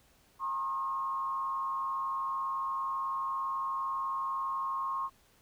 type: tone with frequency modulation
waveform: sine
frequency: 1078 Hz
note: C#6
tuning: 49 cents flat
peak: -31 dBFS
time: 0.39-5.1 s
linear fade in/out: 50 ms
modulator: 150 Hz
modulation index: 0.5
effects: pink hiss -65 dBFS RMS until 5.41 s